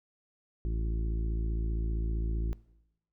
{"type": "harmonic tone", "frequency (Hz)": 55.3, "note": "A1", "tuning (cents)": 9, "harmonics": [1, 2, 3, 4, 5, 6, 7], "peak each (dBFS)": [-29, -40, -43, -51, -50, -45, -51], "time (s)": [0.65, 2.53], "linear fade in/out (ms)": 0, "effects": ["noise-tail reverb RT60 0.9 s tail -20 dB re dry"]}